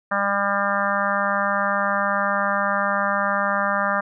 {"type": "harmonic tone", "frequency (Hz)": 200.2, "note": "G3", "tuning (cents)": 37, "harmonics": [1, 3, 4, 5, 6, 7, 8, 9], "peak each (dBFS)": [-30, -26, -29, -29, -24, -28, -27, -30], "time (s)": [0.11, 4.01], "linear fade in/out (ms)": 10, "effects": []}